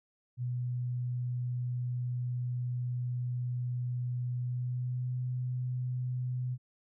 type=tone with pitch glide; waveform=sine; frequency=123.47 to 125.63 Hz; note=B2 to B2; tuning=0 to +30 cents; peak=-31 dBFS; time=0.37-6.58 s; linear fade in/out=50 ms; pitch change=+30 cents; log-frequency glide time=4.39-5.14 s; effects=none